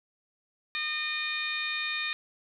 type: harmonic tone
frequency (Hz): 610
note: D#5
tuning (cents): -34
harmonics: 2 / 3 / 4 / 5 / 6 / 7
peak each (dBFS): -41 / -35 / -33 / -46 / -36 / -42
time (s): 0.75-2.13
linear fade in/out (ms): 0
effects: none